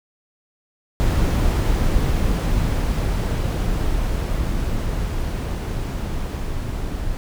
brown noise with level ramp, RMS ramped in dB -17 to -26 dBFS, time 1-7.17 s, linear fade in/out 0 ms, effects none

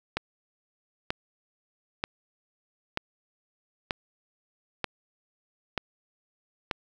click train, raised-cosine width 0.3 ms, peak -11 dBFS, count 8, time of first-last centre 0.17-6.712 s, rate 1.07 Hz, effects 8-bit

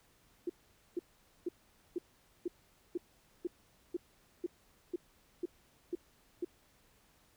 sine tone bursts, 349.2 Hz, F4, in tune, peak -32 dBFS, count 13, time 0.47-6.448 s, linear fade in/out 5 ms, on 26 ms, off 470 ms, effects pink hiss -68 dBFS RMS until 7.36 s

